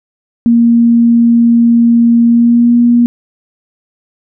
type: tone with pitch glide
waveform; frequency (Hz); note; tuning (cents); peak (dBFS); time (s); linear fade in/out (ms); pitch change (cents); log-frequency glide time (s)
sine; 234.1 to 238.7; A#3 to A#3; +8 to +41; -4; 0.46-3.06; 0; +33; 2.26-2.76
effects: none